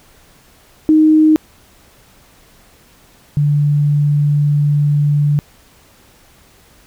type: tone pair in turn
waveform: sine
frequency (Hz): 311.1 / 146.23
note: D#4 / D3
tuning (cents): 0 / -7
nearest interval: octave + minor second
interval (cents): 1307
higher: first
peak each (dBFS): -6 / -10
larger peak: first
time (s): 0.89-1.36 / 3.37-5.39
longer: second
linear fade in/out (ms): 0
effects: pink hiss -48 dBFS RMS until 6.86 s